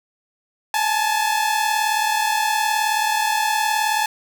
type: tone pair together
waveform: sawtooth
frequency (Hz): 843 / 882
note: G#5 / A5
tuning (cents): +26 / +4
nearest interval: minor second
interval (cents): 78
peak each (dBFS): -17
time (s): 0.74-4.06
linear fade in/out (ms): 2
effects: none